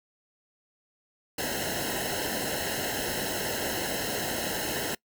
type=noise with comb filter; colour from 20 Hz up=pink; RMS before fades=-31 dBFS; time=1.38-4.95 s; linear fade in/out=5 ms; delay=0.85 ms; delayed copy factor=-0.95; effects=noise-tail reverb RT60 0.1 s tail -23 dB re dry